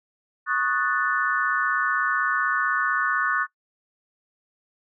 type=chord; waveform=sine; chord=D# half-diminished seventh; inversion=third; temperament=equal; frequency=1108.7 / 1244.5 / 1480 / 1760 Hz; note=C#6 / D#6 / F#6 / A6; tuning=0 / 0 / 0 / 0 cents; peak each=-27 / -28 / -24 / -27 dBFS; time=0.46-3.47 s; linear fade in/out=50 ms; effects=noise-tail reverb RT60 0.1 s tail -20 dB re dry